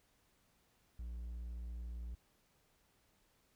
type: tone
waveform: triangle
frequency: 58.9 Hz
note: A#1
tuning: 19 cents sharp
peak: -40 dBFS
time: 0.99-2.15 s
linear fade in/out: 5 ms
effects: pink hiss -74 dBFS RMS until 3.55 s